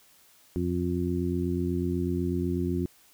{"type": "harmonic tone", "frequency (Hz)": 88.1, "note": "F2", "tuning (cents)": 16, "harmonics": [1, 2, 3, 4], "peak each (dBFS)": [-31, -31, -31, -31], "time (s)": [0.56, 2.86], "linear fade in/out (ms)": 0, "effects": ["white hiss -59 dBFS RMS until 3.13 s"]}